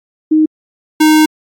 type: tone pair in turn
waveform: sine / square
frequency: 311.1 / 309.7 Hz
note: D#4 / D#4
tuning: 0 / -8 cents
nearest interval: unison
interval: 8 cents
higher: first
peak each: -6 dBFS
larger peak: neither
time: 0.31-0.46 / 1-1.26 s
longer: second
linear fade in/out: 10 ms
effects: AAC 64 kbps